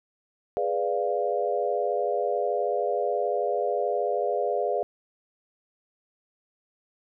sine chord, G# diminished seventh, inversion none, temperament equal, 415.3 / 493.9 / 587.3 / 698.5 Hz, G#4 / B4 / D5 / F5, 0 / 0 / 0 / 0 cents, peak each -29 dBFS, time 0.57-4.83 s, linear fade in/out 0 ms, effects none

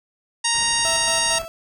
harmonic tone, 933 Hz, A#5, 1 cent sharp, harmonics 1 / 2 / 3 / 4 / 5 / 6 / 7 / 9 / 10, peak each -27 / -27 / -27 / -27 / -27 / -27 / -27 / -27 / -27 dBFS, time 0.44-1.39 s, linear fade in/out 10 ms
pink low-pass noise, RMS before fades -40 dBFS, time 0.53-1.46 s, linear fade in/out 20 ms, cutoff 2700 Hz, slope 48 dB/octave
35% pulse tone with tremolo, 659.3 Hz, E5, in tune, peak -24 dBFS, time 0.85-1.48 s, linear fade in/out 0 ms, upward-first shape square, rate 4.4 Hz, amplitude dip 55%
effects none

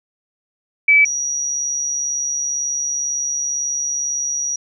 sine tone pair in turn, 2300 / 5779 Hz, D7 / F#8, -37 / -42 cents, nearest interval octave + major third, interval 1595 cents, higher second, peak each -8 / -19 dBFS, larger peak first, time 0.88-1.05 / 1.05-4.56 s, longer second, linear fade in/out 5 ms, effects none

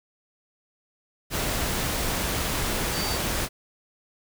sine tone in noise, 4612 Hz, D8, 32 cents flat, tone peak -32 dBFS, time 2.92-3.19 s, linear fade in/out 50 ms, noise pink, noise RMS -27 dBFS, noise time 1.3-3.49 s, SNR -8 dB, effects none

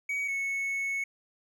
triangle tone pair in turn, 2258 / 2205 Hz, C#7 / C#7, +31 / -10 cents, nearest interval unison, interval 41 cents, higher first, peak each -27 dBFS, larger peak neither, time 0.09-0.28 / 0.28-1.04 s, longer second, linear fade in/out 5 ms, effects none

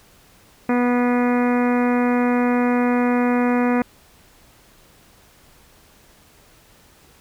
harmonic tone with a mistuned harmonic, 244.8 Hz, B3, 15 cents flat, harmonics 1 / 2 / 3 / 4 / 5 / 6 / 7 / 8 / 9 / 10, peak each -17 / -23 / -27 / -29 / -31 / -33 / -34 / -35 / -36 / -37 dBFS, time 0.69-3.82 s, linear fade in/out 2 ms, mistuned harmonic 9, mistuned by -53 cents, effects pink hiss -52 dBFS RMS until 7.2 s

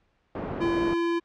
white low-pass noise, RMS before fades -33 dBFS, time 0.35-0.94 s, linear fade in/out 2 ms, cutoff 610 Hz, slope 12 dB/octave
square tone, 339.4 Hz, F4, 49 cents flat, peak -24 dBFS, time 0.6-1.2 s, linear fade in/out 20 ms
effects pink hiss -69 dBFS RMS until 1.24 s + low-pass 3000 Hz 12 dB/octave

